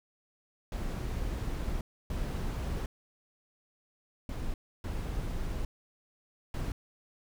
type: noise bursts at uneven times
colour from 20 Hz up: brown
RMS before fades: -34 dBFS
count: 5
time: 0.72-1.81 / 2.1-2.86 / 4.29-4.54 / 4.84-5.65 / 6.54-6.72 s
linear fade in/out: 2 ms
effects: none